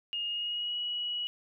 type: tone with pitch glide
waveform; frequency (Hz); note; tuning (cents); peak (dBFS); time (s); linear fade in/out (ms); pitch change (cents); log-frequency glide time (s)
sine; 2847 to 2920; F7 to F#7; +33 to -24; -31; 0.13-1.27; 0; +43; 0.27-0.77
effects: none